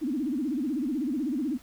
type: tone with vibrato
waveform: sine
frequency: 276.2 Hz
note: C#4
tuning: 6 cents flat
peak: -26 dBFS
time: 0.01-1.58 s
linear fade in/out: 20 ms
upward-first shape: sine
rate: 16 Hz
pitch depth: 260 cents each way
effects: pink hiss -55 dBFS RMS until 1.62 s